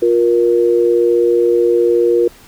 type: tone pair together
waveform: sine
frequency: 353.5 / 472.5 Hz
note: F4 / A#4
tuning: +21 / +23 cents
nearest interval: perfect fourth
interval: 502 cents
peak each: -12 dBFS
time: 0.02-2.28 s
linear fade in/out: 5 ms
effects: pink hiss -43 dBFS RMS until 2.47 s